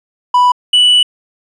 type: tone pair in turn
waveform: triangle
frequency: 987.8 / 2960 Hz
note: B5 / F#7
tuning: 0 / 0 cents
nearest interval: octave + perfect fifth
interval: 1900 cents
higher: second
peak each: -4 dBFS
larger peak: neither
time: 0.34-0.52 / 0.73-1.03 s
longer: second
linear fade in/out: 5 ms
effects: resampled to 22050 Hz